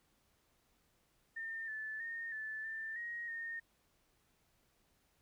sine tone with pitch steps, 1809 / 1746 / 1836 / 1748 / 1782 / 1883 / 1837 Hz, A6 / A6 / A#6 / A6 / A6 / A#6 / A#6, +48 / -14 / -27 / -12 / +22 / +17 / -26 cents, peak -40 dBFS, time 1.36-3.6 s, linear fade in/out 10 ms, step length 320 ms, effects pink hiss -75 dBFS RMS until 5.21 s

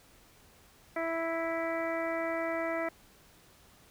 harmonic tone, 329.6 Hz, E4, in tune, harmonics 1 / 2 / 3 / 4 / 5 / 6 / 7, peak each -37 / -33 / -43 / -40 / -45 / -39 / -45 dBFS, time 0.96-2.89 s, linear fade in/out 5 ms, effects pink hiss -60 dBFS RMS until 3.9 s

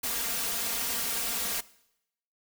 white noise with comb filter, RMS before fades -31 dBFS, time 0.03-1.61 s, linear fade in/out 10 ms, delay 4.3 ms, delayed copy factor +0.9, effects noise-tail reverb RT60 0.8 s tail -20 dB re dry

